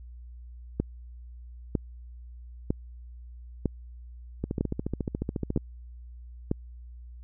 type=two click trains; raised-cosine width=3 ms; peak=-12 / -16 dBFS; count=7 / 17; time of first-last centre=0.8-6.514 / 4.44-5.575 s; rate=1.05 / 14.1 Hz; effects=added 60 Hz sine -42 dBFS peak until 7.23 s